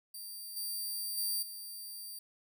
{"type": "tone with level steps", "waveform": "5% pulse", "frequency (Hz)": 4699, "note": "D8", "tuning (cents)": 0, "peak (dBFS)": [-36, -29, -25, -36], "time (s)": [0.14, 2.19], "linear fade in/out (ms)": 5, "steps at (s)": [0.56, 1.17, 1.42], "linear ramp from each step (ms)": 10, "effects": []}